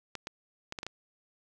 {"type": "clicks", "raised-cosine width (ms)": 0.2, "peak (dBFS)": -20, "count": 6, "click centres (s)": [0.153, 0.271, 0.724, 0.788, 0.831, 0.866], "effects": []}